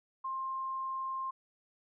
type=tone; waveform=sine; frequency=1058 Hz; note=C6; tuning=19 cents sharp; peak=-34 dBFS; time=0.24-1.31 s; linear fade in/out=10 ms; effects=none